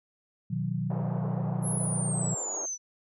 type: chord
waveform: sine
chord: B major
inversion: none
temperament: equal with one note detuned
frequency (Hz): 123.47 / 155.56 / 182.98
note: B2 / D#3 / F#3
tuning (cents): 0 / 0 / -19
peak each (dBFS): -32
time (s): 0.5-2.35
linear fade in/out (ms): 10
type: band-pass noise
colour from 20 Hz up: white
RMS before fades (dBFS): -41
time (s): 0.9-2.66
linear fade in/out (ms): 5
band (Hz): 360 to 830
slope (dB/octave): 24
type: exponential sweep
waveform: sine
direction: down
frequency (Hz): 11175 to 5920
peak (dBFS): -31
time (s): 1.62-2.78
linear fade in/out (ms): 50
effects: none